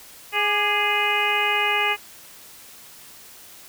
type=harmonic tone with a mistuned harmonic; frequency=415.3 Hz; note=G#4; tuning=in tune; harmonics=1 / 2 / 3 / 4 / 5 / 6 / 7; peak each=-30 / -26 / -28 / -29 / -25 / -24 / -27 dBFS; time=0.32-1.97 s; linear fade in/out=50 ms; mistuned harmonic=3; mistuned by=-63 cents; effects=white hiss -45 dBFS RMS until 3.68 s